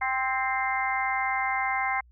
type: harmonic tone with a mistuned harmonic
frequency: 261.5 Hz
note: C4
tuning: 1 cent flat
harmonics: 3 / 4 / 5 / 6 / 7 / 8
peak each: -29 / -31 / -38 / -35 / -38 / -29 dBFS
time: 0.01-2.01 s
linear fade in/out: 10 ms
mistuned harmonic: 6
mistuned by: +22 cents
effects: added 60 Hz sine -53 dBFS peak until 2.11 s